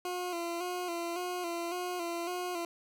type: tone with vibrato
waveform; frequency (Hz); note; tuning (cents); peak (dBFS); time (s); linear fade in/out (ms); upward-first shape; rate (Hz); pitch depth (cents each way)
20% pulse; 350; F4; +4; -29; 0.05-2.65; 2; square; 1.8; 46
effects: none